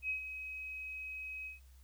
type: tone with ADSR envelope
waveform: sine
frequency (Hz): 2540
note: D#7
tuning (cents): +35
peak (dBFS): -32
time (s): 0.02-1.6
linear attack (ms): 73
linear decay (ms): 110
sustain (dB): -9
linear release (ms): 140
effects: added 65 Hz sine -56 dBFS peak until 1.83 s + white hiss -70 dBFS RMS until 1.83 s